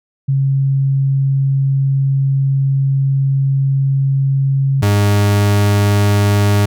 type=tone pair in turn; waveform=sine / 40% pulse; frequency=136.4 / 102.18 Hz; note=C#3 / G#2; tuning=-28 / -28 cents; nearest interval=perfect fourth; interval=500 cents; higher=first; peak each=-11 / -9 dBFS; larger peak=second; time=0.28-4.82 / 4.82-6.66 s; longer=first; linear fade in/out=10 ms; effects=none